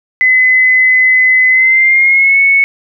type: tone with pitch glide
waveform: sine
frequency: 2026 to 2209 Hz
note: B6 to C#7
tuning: +44 to -7 cents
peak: -5 dBFS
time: 0.21-2.64 s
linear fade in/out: 0 ms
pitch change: +149 cents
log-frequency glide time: 1.49-2.39 s
effects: none